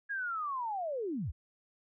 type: linear sweep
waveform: sine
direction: down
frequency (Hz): 1667 to 49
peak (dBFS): -33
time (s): 0.09-1.32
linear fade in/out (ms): 20
effects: none